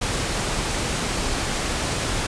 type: low-pass noise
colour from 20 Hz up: pink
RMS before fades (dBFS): -25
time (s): 0.01-2.27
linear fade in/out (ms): 10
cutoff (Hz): 9600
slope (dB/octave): 48
effects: none